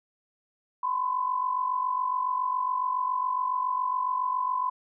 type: tone pair together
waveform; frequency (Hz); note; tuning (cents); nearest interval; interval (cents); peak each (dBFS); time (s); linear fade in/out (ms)
sine; 1006 / 1053.2; B5 / C6; +32 / +11; minor second; 79; -26 / -31; 0.83-4.7; 5
effects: none